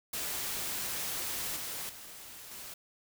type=noise with level steps; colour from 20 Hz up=white; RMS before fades=-36 / -39 / -48 / -45 dBFS; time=0.13-2.74 s; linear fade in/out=5 ms; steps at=1.56 / 1.89 / 2.51 s; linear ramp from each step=5 ms; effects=none

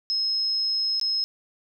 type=tone with dropouts; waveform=sine; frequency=5160 Hz; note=E8; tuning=38 cents flat; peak=-22 dBFS; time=0.1-1.24 s; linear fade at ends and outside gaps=0 ms; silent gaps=0.998-1.013 s; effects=none

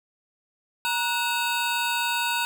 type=tone cluster; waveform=square; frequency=942 / 1475 / 2601 / 3747 Hz; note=A#5 / F#6 / E7 / A#7; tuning=+18 / -6 / -24 / +8 cents; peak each=-28 / -30 / -31 / -32 dBFS; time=0.85-2.45 s; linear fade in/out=0 ms; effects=none

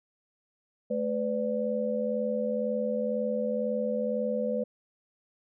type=tone cluster; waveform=sine; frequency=216.6 / 502 / 584 Hz; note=A3 / B4 / D5; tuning=-27 / +28 / -10 cents; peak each=-32 / -29 / -33 dBFS; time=0.9-4.64 s; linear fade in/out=10 ms; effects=none

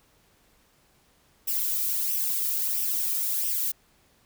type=noise with flanger; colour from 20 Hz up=violet; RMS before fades=-27 dBFS; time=1.47-3.72 s; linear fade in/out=10 ms; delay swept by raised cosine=0.35 to 1.65 ms; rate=1.5 Hz; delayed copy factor=+0.55; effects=pink hiss -63 dBFS RMS until 4.25 s

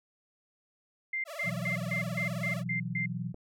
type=tone bursts; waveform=sine; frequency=2093 Hz; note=C7; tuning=in tune; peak=-30 dBFS; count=8; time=1.13-3.06 s; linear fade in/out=5 ms; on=110 ms; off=150 ms
type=tone with vibrato; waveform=sawtooth; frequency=619 Hz; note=D#5; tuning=9 cents flat; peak=-36 dBFS; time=1.25-2.64 s; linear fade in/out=50 ms; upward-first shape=sine; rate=19 Hz; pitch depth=170 cents each way
type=chord; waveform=sine; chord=B suspended fourth; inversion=none; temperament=equal; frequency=123.47 / 164.81 / 185 Hz; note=B2 / E3 / F#3; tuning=0 / 0 / 0 cents; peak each=-37 dBFS; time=1.43-3.34 s; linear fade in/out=50 ms
type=click; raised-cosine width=2 ms; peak=-31 dBFS; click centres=3.344 s
effects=none

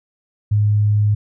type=tone; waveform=sine; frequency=104.6 Hz; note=G#2; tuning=13 cents sharp; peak=-12 dBFS; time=0.51-1.15 s; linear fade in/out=10 ms; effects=none

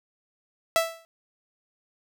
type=tone with exponential decay; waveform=sawtooth; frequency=659.3 Hz; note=E5; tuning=in tune; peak=-13 dBFS; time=0.76-1.05 s; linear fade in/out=0 ms; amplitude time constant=61 ms; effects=none

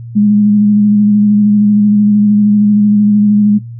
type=tone with vibrato; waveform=sine; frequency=207.7 Hz; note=G#3; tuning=in tune; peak=-5 dBFS; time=0.15-3.59 s; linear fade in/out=20 ms; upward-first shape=square; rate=13 Hz; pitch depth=17 cents each way; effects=noise-tail reverb RT60 0.2 s tail -22 dB re dry + added 117 Hz sine -24 dBFS peak until 3.79 s

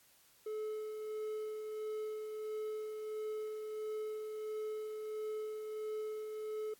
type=tone with tremolo; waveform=triangle; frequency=430.7 Hz; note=A4; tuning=37 cents flat; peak=-35 dBFS; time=0.46-6.74 s; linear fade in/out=5 ms; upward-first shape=sine; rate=1.5 Hz; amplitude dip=35%; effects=white hiss -66 dBFS RMS until 6.79 s + AAC 64 kbps

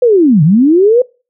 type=linear two-way sweep; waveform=sine; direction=down then up; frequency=511 to 140 to 511 Hz; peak=-4 dBFS; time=0.02-1.02 s; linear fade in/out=5 ms; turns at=0.43 s; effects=noise-tail reverb RT60 0.3 s tail -23 dB re dry

